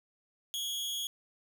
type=tone with amplitude modulation; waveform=sawtooth; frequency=3300 Hz; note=G#7; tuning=12 cents flat; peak=-27 dBFS; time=0.54-1.07 s; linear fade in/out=0 ms; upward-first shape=sine; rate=226 Hz; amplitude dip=75%; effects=none